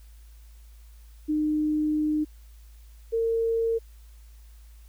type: tone pair in turn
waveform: sine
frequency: 304.5 / 456.2 Hz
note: D#4 / A#4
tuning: -37 / -37 cents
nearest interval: perfect fifth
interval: 700 cents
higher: second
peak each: -22 dBFS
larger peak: neither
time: 1.28-2.25 / 3.12-3.79 s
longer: first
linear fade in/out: 20 ms
effects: added 55 Hz sine -46 dBFS peak until 4.88 s + white hiss -62 dBFS RMS until 4.88 s